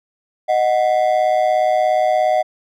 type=ring-modulated tone; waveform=triangle; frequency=680 Hz; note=F5; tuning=46 cents flat; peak=-8 dBFS; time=0.48-2.43 s; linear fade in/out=20 ms; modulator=58.5 Hz; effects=none